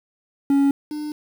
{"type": "tone pair in turn", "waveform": "triangle", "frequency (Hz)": [278.6, 300.4], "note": ["C#4", "D4"], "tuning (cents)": [9, 39], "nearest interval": "minor second", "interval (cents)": 130, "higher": "second", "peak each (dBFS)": [-12, -24], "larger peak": "first", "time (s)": [[0.5, 0.71], [0.91, 1.12]], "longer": "neither", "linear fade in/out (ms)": 2, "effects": ["7-bit"]}